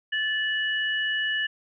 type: tone pair together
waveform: sine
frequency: 1742.8 / 2931 Hz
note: A6 / F#7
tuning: -17 / -17 cents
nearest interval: major sixth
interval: 900 cents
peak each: -25 / -29 dBFS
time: 0.12-1.47 s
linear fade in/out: 10 ms
effects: none